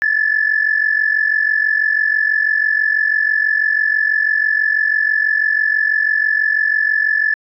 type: tone pair together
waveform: sine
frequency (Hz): 1713.9 / 1760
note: A6 / A6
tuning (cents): -46 / 0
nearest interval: unison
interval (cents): 46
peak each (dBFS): -15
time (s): 0.02-7.34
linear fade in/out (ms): 0
effects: tanh soft clip ceiling -5 dBFS